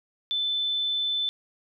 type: tone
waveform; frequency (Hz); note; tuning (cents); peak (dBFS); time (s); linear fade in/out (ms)
sine; 3520; A7; 0; -24; 0.31-1.29; 0
effects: none